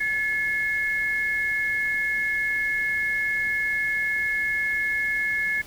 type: tone pair together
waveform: sine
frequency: 1716 / 2166 Hz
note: A6 / C#7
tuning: -44 / -41 cents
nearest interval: major third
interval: 403 cents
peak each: -25 dBFS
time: 0-5.62 s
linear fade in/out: 10 ms
effects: pink hiss -45 dBFS RMS until 5.66 s